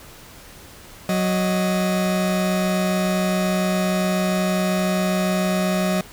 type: tone pair together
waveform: 40% pulse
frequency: 185.01 / 622.3 Hz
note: F#3 / D#5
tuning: 0 / 0 cents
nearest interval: octave + major sixth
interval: 2100 cents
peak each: -19 / -23 dBFS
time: 1.09-6.01 s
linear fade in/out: 2 ms
effects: pink hiss -43 dBFS RMS until 6.12 s